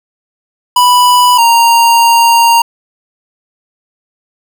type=tone pair in turn; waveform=square; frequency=987.8 / 931.2 Hz; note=B5 / A#5; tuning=0 / -2 cents; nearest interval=minor second; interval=102 cents; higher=first; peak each=-5 dBFS; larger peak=neither; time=0.76-1.38 / 1.38-2.62 s; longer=second; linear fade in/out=5 ms; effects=none